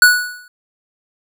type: tone with exponential decay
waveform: square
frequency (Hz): 1472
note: F#6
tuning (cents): -9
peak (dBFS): -3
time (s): 0.02-0.48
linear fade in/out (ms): 2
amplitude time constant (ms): 98
effects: none